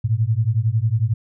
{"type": "beating tone pair", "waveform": "sine", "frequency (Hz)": [106.2, 117.2], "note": ["G#2", "A#2"], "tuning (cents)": [39, 10], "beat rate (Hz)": 11, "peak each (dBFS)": -19, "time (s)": [0.04, 1.14], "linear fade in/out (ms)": 10, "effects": []}